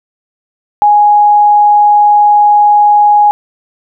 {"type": "tone", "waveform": "sine", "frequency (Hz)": 830.6, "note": "G#5", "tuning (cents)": 0, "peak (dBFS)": -3, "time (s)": [0.82, 3.31], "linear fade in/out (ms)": 0, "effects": []}